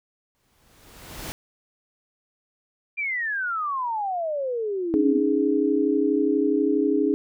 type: noise with exponential growth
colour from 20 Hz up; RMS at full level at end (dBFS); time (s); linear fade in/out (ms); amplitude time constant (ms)
pink; -32; 0.35-1.32; 0; 210
type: exponential sweep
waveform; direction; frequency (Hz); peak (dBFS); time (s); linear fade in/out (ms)
sine; down; 2409 to 246.9; -24; 2.97-5.2; 20
type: chord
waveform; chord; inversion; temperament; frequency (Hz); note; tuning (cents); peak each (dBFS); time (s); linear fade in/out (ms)
sine; C# suspended second; none; equal with one note detuned; 278.8 / 311.1 / 415.3; C#4 / D#4 / G#4; +10 / 0 / 0; -23; 4.94-7.14; 0
effects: none